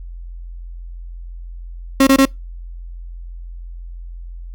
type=tone bursts; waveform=35% pulse; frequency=270 Hz; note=C#4; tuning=45 cents flat; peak=-6 dBFS; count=3; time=2-2.254 s; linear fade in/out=5 ms; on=70 ms; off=22 ms; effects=noise-tail reverb RT60 0.2 s tail -25 dB re dry + added 43 Hz sine -29 dBFS peak until 4.54 s